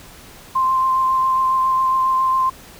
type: tone with vibrato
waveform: sine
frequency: 1046.5 Hz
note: C6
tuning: in tune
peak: -14 dBFS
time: 0.55-2.5 s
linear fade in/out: 10 ms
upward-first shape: sine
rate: 7.3 Hz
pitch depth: 12 cents each way
effects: pink hiss -42 dBFS RMS until 2.79 s